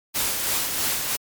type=noise with tremolo; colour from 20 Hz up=white; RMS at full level=-23 dBFS; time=0.14-1.17 s; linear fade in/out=20 ms; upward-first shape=sine; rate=3.1 Hz; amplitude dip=40%; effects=MP3 96 kbps